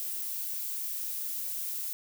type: noise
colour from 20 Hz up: violet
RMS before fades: -35 dBFS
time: 0-1.93 s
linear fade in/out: 0 ms
effects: none